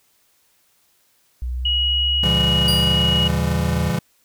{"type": "linear sweep", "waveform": "sine", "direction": "up", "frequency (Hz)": [61, 80.7], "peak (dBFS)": -22, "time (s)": [1.42, 3.9], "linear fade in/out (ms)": 0}
{"type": "tone", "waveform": "sine", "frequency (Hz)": 2903, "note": "F#7", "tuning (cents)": -34, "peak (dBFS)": -17, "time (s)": [1.65, 3.28], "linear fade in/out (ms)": 5}
{"type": "chord", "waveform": "square", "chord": "A# diminished seventh", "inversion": "none", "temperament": "just", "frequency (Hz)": [116.54, 139.85, 167.82, 201.4], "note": ["A#2", "C#3", "E3", "G3"], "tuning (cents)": [0, 16, 31, 47], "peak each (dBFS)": [-28, -26, -23, -27], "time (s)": [2.23, 3.99], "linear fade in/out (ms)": 5}
{"type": "tone with exponential decay", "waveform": "sawtooth", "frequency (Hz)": 4792, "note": "D8", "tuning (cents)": 34, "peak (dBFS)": -16, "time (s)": [2.68, 3.19], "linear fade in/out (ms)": 1, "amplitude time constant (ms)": 110}
{"effects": ["white hiss -61 dBFS RMS until 4.24 s"]}